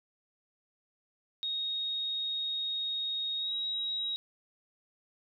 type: tone with pitch glide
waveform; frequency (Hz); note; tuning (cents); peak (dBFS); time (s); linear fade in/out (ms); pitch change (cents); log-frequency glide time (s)
sine; 3741 to 3826; A#7 to A#7; +5 to +44; -31; 1.43-4.16; 0; +39; 3.38-3.53
effects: none